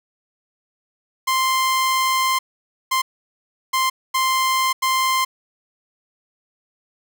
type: tone bursts at uneven times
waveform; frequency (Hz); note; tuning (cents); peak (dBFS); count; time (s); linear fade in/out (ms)
sawtooth; 1046.5; C6; 0; -13; 5; 1.27-2.39 / 2.91-3.02 / 3.73-3.9 / 4.14-4.73 / 4.82-5.25; 10
effects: none